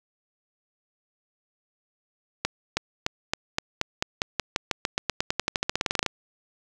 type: accelerating click train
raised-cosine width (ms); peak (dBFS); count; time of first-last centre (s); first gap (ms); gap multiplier
0.2; -6; 29; 2.45-6.063; 320; 0.92
effects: none